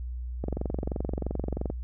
click train, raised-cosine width 2 ms, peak -17 dBFS, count 30, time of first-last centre 0.44-1.701 s, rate 23 Hz, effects added 61 Hz sine -32 dBFS peak until 1.83 s

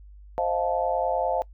sine chord, F dominant seventh, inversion second, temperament just, 523.8 / 628.6 / 698.5 / 873.1 Hz, C5 / Eb5 / F5 / A5, +2 / +18 / 0 / -14 cents, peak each -28 / -29 / -27 / -29 dBFS, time 0.38-1.42 s, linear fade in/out 0 ms, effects noise-tail reverb RT60 0.1 s tail -22 dB re dry + added 50 Hz sine -44 dBFS peak until 1.53 s

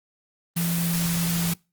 sine tone in noise, 169.9 Hz, F3, 47 cents flat, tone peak -23 dBFS, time 0.56-1.54 s, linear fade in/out 10 ms, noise white, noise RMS -29 dBFS, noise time 0.56-1.54 s, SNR +3 dB, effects noise-tail reverb RT60 0.3 s tail -26 dB re dry + Opus 24 kbps

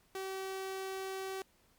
sawtooth tone, 382.9 Hz, G4, 41 cents flat, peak -34 dBFS, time 0.15-1.42 s, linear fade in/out 2 ms, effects pink hiss -69 dBFS RMS until 1.78 s + MP3 96 kbps

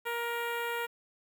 10% pulse tone with notch filter, 470.7 Hz, A#4, 17 cents sharp, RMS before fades -34 dBFS, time 0.05-0.87 s, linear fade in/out 20 ms, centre 5900 Hz, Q 0.54, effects 10-bit

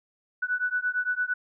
sine beating tone pair, 1480 / 1488.8 Hz, F#6 / F#6, 0 / +10 cents, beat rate 8.8 Hz, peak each -28 dBFS, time 0.42-1.34 s, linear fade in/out 10 ms, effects none

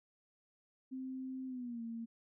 sine tone with pitch glide, 260.8 to 229.7 Hz, C4 to A#3, -5 to -25 cents, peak -40 dBFS, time 0.91-2.06 s, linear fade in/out 20 ms, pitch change -220 cents, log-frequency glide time 1.47-1.82 s, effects none

